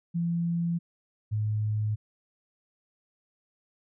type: tone pair in turn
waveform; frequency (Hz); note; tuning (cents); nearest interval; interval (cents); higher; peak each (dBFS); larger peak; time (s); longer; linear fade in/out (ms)
sine; 170 / 106.83; F3 / G#2; -46 / +49; minor sixth; 805; first; -25; neither; 0.14-0.79 / 1.31-1.96; neither; 20
effects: none